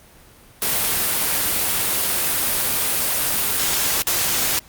white noise with dropouts, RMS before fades -20 dBFS, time 0.62-4.59 s, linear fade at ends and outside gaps 0 ms, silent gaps 4.021-4.07 s, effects pink hiss -48 dBFS RMS until 4.68 s + Opus 32 kbps

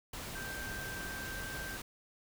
sine tone in noise, 1568 Hz, G6, in tune, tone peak -42 dBFS, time 0.35-1.77 s, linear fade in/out 5 ms, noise pink, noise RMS -43 dBFS, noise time 0.13-1.82 s, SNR -2 dB, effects none

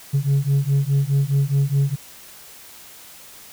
sine beating tone pair, 137 / 141.8 Hz, C#3 / C#3, -20 / +40 cents, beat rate 4.8 Hz, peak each -17 / -17 dBFS, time 0.13-1.96 s, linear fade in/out 20 ms, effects tanh soft clip ceiling -13 dBFS + white hiss -43 dBFS RMS until 3.52 s

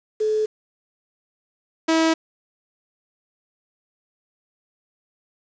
sine / sawtooth tone pair in turn, 430.9 / 323.6 Hz, A4 / E4, -36 / -32 cents, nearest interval perfect fourth, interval 496 cents, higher first, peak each -18 / -12 dBFS, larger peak second, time 0.2-0.46 / 1.88-2.14 s, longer neither, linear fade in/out 10 ms, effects resampled to 16000 Hz + 7-bit

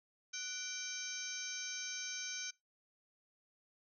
harmonic tone with a mistuned harmonic, 780 Hz, G5, 9 cents flat, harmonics 2 / 3 / 4 / 5 / 6 / 7 / 8, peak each -49 / -49 / -52 / -51 / -54 / -48 / -44 dBFS, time 0.33-2.51 s, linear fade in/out 10 ms, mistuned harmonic 2, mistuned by -91 cents, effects noise-tail reverb RT60 0.2 s tail -23 dB re dry

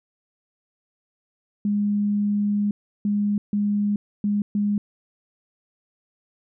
sine tone bursts at uneven times, 205.6 Hz, G#3, 17 cents flat, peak -19 dBFS, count 5, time 1.65-2.71 / 3.05-3.38 / 3.53-3.96 / 4.24-4.42 / 4.55-4.78 s, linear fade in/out 2 ms, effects none

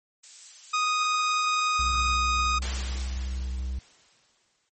violet noise, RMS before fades -37 dBFS, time 0.23-2.17 s, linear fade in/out 10 ms
sawtooth tone, 1244.5 Hz, D#6, in tune, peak -19 dBFS, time 0.73-2.59 s, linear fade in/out 10 ms
triangle tone with vibrato, 64 Hz, C2, 38 cents flat, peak -26 dBFS, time 1.79-3.79 s, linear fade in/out 5 ms, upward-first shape square, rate 11 Hz, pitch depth 11 cents each way
white noise with exponential decay, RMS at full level -31 dBFS, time 2.62-4.69 s, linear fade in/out 2 ms, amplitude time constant 450 ms
effects low-pass 10000 Hz 12 dB/octave + MP3 32 kbps

